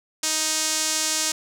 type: tone with band-pass filter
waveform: sawtooth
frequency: 312.9 Hz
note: D#4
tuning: 10 cents sharp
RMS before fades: -24 dBFS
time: 0.23-1.32 s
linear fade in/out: 5 ms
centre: 6800 Hz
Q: 1.7
effects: none